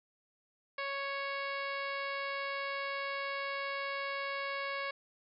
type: harmonic tone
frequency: 554.4 Hz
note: C#5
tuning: in tune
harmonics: 1 / 2 / 3 / 4 / 5 / 6 / 7 / 8 / 9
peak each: -41 / -40 / -42 / -41 / -48 / -53 / -52 / -51 / -56 dBFS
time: 0.78-4.91 s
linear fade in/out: 5 ms
effects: none